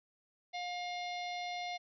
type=harmonic tone with a mistuned harmonic; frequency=711 Hz; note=F5; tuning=31 cents sharp; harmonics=1 / 3 / 4 / 5 / 6 / 7 / 8; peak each=-39 / -44 / -54 / -48 / -50 / -58 / -57 dBFS; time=0.53-1.78 s; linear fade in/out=20 ms; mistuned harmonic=6; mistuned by=-40 cents; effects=none